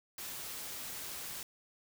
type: noise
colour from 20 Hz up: white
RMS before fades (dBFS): -43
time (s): 0.18-1.43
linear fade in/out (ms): 2
effects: none